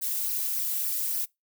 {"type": "noise with flanger", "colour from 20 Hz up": "violet", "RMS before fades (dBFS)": -29, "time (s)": [0.01, 1.26], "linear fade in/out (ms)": 20, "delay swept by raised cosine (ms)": [0.27, 2.67], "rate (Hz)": 3.5, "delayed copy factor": -0.7, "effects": ["noise-tail reverb RT60 0.2 s tail -25 dB re dry"]}